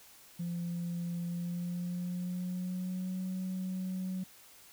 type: tone with pitch glide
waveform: sine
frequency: 172.6 to 186.06 Hz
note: F3 to F#3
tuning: -20 to +10 cents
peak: -32 dBFS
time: 0.39-4.24 s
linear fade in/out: 10 ms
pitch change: +130 cents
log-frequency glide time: 1.25-3.24 s
effects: tanh soft clip ceiling -31 dBFS + white hiss -57 dBFS RMS until 4.72 s